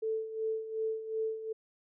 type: tone with tremolo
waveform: sine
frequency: 441.6 Hz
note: A4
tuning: 6 cents sharp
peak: -29 dBFS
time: 0.02-1.53 s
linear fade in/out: 10 ms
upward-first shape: sine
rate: 2.7 Hz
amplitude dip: 70%
effects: none